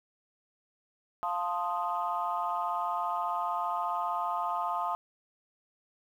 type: chord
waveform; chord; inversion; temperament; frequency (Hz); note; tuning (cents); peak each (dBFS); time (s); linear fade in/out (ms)
sine; F dominant seventh; none; equal; 698.5 / 880 / 1046.5 / 1244.5; F5 / A5 / C6 / Eb6; 0 / 0 / 0 / 0; -34; 1.23-4.95; 0
effects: tanh soft clip ceiling -20 dBFS + 10-bit